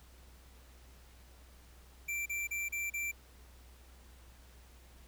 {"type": "tone bursts", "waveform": "square", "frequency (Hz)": 2349, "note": "D7", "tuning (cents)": 0, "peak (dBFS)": -35, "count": 5, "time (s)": [2.08, 3.116], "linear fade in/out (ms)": 10, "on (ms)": 180, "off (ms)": 34, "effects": ["added 62 Hz sine -56 dBFS peak until 5.07 s", "pink hiss -62 dBFS RMS until 5.07 s"]}